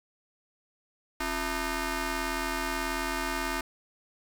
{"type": "ring-modulated tone", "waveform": "10% pulse", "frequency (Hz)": 311.1, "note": "D#4", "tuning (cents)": 0, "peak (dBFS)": -18, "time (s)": [1.2, 3.61], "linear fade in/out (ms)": 5, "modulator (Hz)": 583, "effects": []}